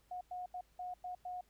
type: tone bursts at uneven times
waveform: sine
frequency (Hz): 724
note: F#5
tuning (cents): -38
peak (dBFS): -40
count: 6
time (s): 0.11-0.21 / 0.31-0.46 / 0.54-0.61 / 0.79-0.94 / 1.04-1.15 / 1.25-1.41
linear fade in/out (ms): 5
effects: added 53 Hz sine -70 dBFS peak until 1.49 s + pink hiss -73 dBFS RMS until 1.49 s